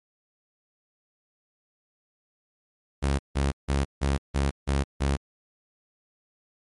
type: tone bursts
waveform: sawtooth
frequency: 69.3 Hz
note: C#2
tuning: in tune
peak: -18 dBFS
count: 7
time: 3.02-5.17 s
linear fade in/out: 20 ms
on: 170 ms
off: 160 ms
effects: MP3 48 kbps